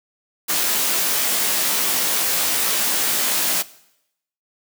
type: noise with comb filter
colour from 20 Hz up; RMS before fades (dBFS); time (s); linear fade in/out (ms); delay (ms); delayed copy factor
white; -20; 0.48-3.63; 20; 17; -0.95
effects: noise-tail reverb RT60 0.8 s tail -19 dB re dry + high-pass 200 Hz 12 dB/octave